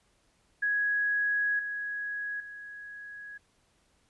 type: tone with level steps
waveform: sine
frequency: 1665 Hz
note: G#6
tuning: 4 cents sharp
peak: -25 / -32 / -41 dBFS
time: 0.62-3.38 s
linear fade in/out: 10 ms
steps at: 1.59 / 2.4 s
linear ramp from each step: 2 ms
effects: pink hiss -69 dBFS RMS until 4.09 s + resampled to 24000 Hz